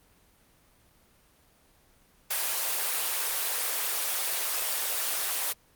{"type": "high-pass noise", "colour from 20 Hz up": "white", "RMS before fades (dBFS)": -29, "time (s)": [2.3, 5.53], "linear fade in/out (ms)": 10, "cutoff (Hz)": 450, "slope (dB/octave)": 24, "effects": ["pink hiss -62 dBFS RMS until 5.75 s", "Opus 24 kbps"]}